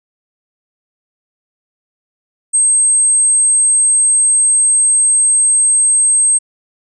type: tone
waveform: sine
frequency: 8380 Hz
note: C9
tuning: 2 cents sharp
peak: -8 dBFS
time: 2.53-6.39 s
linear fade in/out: 20 ms
effects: none